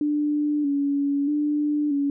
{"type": "tone with vibrato", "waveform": "sine", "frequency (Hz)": 289.3, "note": "D4", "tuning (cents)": -26, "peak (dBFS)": -20, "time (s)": [0.01, 2.1], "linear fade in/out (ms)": 2, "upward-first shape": "square", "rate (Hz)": 0.79, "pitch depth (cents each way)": 41, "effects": []}